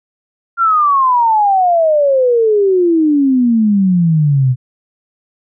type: exponential sweep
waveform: sine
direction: down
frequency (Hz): 1396.9 to 123.4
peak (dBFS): -8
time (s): 0.57-4.56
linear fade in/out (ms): 50
effects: none